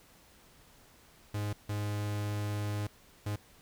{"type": "tone bursts at uneven times", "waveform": "45% pulse", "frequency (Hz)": 103.83, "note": "G#2", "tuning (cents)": 0, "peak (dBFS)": -32, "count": 3, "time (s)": [[1.34, 1.53], [1.69, 2.87], [3.26, 3.36]], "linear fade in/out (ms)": 5, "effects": ["pink hiss -60 dBFS RMS until 3.61 s"]}